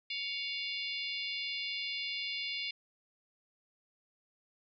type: harmonic tone with a mistuned harmonic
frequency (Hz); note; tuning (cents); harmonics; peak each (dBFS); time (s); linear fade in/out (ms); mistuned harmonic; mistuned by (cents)
698; F5; -1; 3 / 4 / 5 / 6 / 7; -40 / -41 / -42 / -43 / -43; 0.1-2.71; 5; 3; +110
effects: none